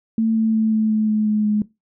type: tone with pitch steps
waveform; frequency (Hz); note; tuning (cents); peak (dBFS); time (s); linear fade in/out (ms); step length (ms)
sine; 223.7 / 221.8 / 219.9 / 218 / 216.1 / 214.2 / 212.4 / 210.5; A3 / A3 / A3 / A3 / A3 / A3 / G#3 / G#3; +29 / +14 / -1 / -16 / -31 / -46 / +39 / +24; -15; 0.18-1.62; 2; 180
effects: noise-tail reverb RT60 0.2 s tail -19 dB re dry